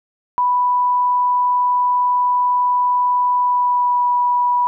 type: tone with pitch glide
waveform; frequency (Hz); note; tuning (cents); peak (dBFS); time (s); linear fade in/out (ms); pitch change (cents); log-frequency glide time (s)
sine; 987.8 to 978.7; B5 to B5; 0 to -16; -13; 0.38-4.67; 0; -16; 3.39-4.07
effects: none